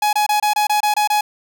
45% pulse tone bursts, 840 Hz, G#5, 19 cents sharp, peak -14 dBFS, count 9, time 0.02-1.21 s, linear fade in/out 5 ms, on 110 ms, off 25 ms, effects none

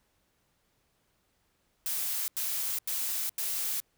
blue noise bursts, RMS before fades -32 dBFS, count 4, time 1.86-3.801 s, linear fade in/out 0 ms, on 420 ms, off 87 ms, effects pink hiss -73 dBFS RMS until 3.97 s

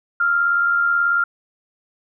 sine tone pair together, 1318.5 / 1396.9 Hz, E6 / F6, 0 / 0 cents, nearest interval minor second, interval 100 cents, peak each -26 / -15 dBFS, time 0.2-1.24 s, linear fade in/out 5 ms, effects none

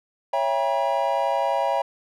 triangle chord, C# diminished seventh, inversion none, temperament just, 554.4 / 665.2 / 798.3 / 957.9 Hz, C#5 / E5 / G5 / Bb5, 0 / +16 / +31 / +47 cents, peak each -24 dBFS, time 0.33-1.82 s, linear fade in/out 5 ms, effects none

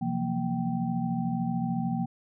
sine tone cluster, 129.1 / 170.8 / 184.3 / 232.7 / 776 Hz, C3 / F3 / F#3 / A#3 / G5, -23 / -38 / -7 / -3 / -18 cents, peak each -35 / -31 / -36 / -30 / -36 dBFS, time 0.01-2.06 s, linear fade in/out 10 ms, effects none

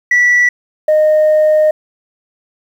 sine tone pair in turn, 1955 / 615.8 Hz, B6 / D#5, -18 / -18 cents, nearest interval octave + minor sixth, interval 2000 cents, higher first, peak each -5 dBFS, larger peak neither, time 0.11-0.49 / 0.88-1.71 s, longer second, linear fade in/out 5 ms, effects tanh soft clip ceiling -5 dBFS + 7-bit

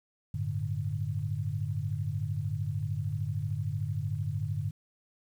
sine chord, G suspended second, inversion none, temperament equal with one note detuned, 96.82 / 110 / 146.83 Hz, G2 / A2 / D3, -21 / 0 / 0 cents, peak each -34 / -34 / -34 dBFS, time 0.34-4.71 s, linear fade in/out 5 ms, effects 10-bit

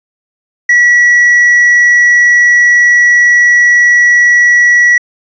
sine tone with tanh clipping, 1937 Hz, B6, 34 cents flat, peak -4 dBFS, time 0.69-4.98 s, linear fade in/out 5 ms, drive 2 dB, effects resampled to 16000 Hz

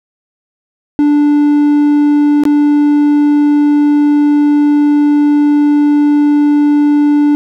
triangle tone with dropouts, 293.1 Hz, D4, 3 cents flat, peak -4 dBFS, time 0.99-7.35 s, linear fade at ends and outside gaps 0 ms, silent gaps 2.436-2.453 s, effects none

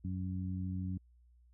harmonic tone, 92.5 Hz, F#2, in tune, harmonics 1 / 2 / 3, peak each -37 / -39 / -46 dBFS, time 0.04-0.98 s, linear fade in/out 10 ms, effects added 60 Hz sine -61 dBFS peak until 1.53 s

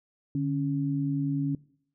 sine tone pair together, 146.84 / 277.2 Hz, D3 / C#4, 0 / 0 cents, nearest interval major seventh, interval 1100 cents, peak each -28 dBFS, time 0.35-1.55 s, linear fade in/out 2 ms, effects noise-tail reverb RT60 0.6 s tail -22 dB re dry

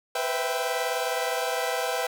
sawtooth chord, C major seventh, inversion third, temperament equal with one note detuned, 493.9 / 513.4 / 659.3 / 784 Hz, B4 / C5 / E5 / G5, 0 / -33 / 0 / 0 cents, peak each -27 / -30 / -27 / -27 dBFS, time 0.15-2.07 s, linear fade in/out 5 ms, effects none

